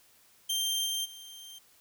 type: tone with level steps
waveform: sawtooth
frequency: 3159 Hz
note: G7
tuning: 13 cents sharp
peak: -25 / -27 / -42 dBFS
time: 0.49-1.59 s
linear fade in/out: 10 ms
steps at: 0.85 / 1.04 s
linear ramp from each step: 20 ms
effects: white hiss -62 dBFS RMS until 1.8 s